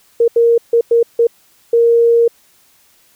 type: tone bursts at uneven times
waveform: sine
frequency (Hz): 466.6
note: A#4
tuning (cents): +2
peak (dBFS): -7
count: 6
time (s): 0.2-0.28 / 0.36-0.58 / 0.73-0.81 / 0.91-1.03 / 1.19-1.27 / 1.73-2.28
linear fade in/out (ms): 5
effects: white hiss -52 dBFS RMS until 3.15 s